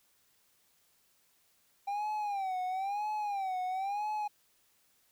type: tone with vibrato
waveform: triangle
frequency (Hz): 791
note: G5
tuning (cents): +15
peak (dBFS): -30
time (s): 1.87-4.28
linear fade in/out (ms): 10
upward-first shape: sine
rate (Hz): 1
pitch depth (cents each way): 130
effects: white hiss -70 dBFS RMS until 5.11 s